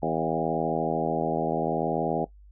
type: harmonic tone with a mistuned harmonic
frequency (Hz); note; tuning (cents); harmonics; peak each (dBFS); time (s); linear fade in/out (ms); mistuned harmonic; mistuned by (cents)
80.6; E2; -38; 2 / 3 / 4 / 5 / 6 / 7 / 8 / 9 / 10; -33 / -33 / -33 / -33 / -33 / -33 / -33 / -33 / -33; 0.02-2.25; 10; 9; -16
effects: noise-tail reverb RT60 0.1 s tail -17 dB re dry + added 50 Hz sine -48 dBFS peak until 2.51 s